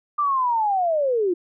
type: linear sweep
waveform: sine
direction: down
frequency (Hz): 1197 to 335.6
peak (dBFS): -18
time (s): 0.18-1.34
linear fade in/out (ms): 10
effects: none